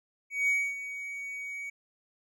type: tone with ADSR envelope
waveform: triangle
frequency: 2251 Hz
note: C#7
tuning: 26 cents sharp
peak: -21 dBFS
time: 0.3-1.7 s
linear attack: 180 ms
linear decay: 270 ms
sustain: -13 dB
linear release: 6 ms
effects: none